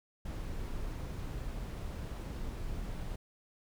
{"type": "noise", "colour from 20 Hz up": "brown", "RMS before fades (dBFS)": -39, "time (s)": [0.25, 3.16], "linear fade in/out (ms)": 5, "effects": []}